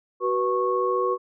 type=tone cluster; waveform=sine; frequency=375.3 / 489.5 / 1100 Hz; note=F#4 / B4 / C#6; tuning=+25 / -15 / -14 cents; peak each=-25 dBFS; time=0.2-1.18 s; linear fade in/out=50 ms; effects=none